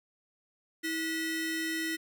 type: ring-modulated tone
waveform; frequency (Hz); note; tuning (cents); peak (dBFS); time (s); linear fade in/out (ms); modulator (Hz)
40% pulse; 1134; C#6; +39; -27; 0.83-1.97; 20; 811
effects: none